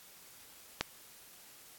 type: click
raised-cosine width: 0.2 ms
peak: -12 dBFS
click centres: 0.81 s
effects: white hiss -56 dBFS RMS until 1.78 s + AAC 64 kbps